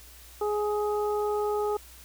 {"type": "harmonic tone", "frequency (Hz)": 417.8, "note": "G#4", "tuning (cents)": 10, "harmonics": [1, 2, 3], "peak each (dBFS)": [-26, -32, -36], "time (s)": [0.41, 1.77], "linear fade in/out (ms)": 5, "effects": ["added 60 Hz sine -51 dBFS peak until 2.04 s", "white hiss -51 dBFS RMS until 2.04 s"]}